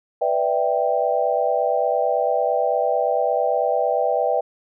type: chord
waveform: sine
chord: E minor seventh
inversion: second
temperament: equal with one note detuned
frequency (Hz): 493.9 / 590.4 / 659.3 / 784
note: B4 / D5 / E5 / G5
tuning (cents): 0 / +9 / 0 / 0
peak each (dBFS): -23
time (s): 0.21-4.41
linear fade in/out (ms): 10
effects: none